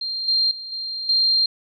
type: tone with level steps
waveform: sine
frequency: 4186 Hz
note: C8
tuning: in tune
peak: -24 / -16 / -31 / -26 / -15 dBFS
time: 0.01-1.46 s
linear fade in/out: 5 ms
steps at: 0.28 / 0.51 / 0.72 / 1.09 s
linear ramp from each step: 2 ms
effects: none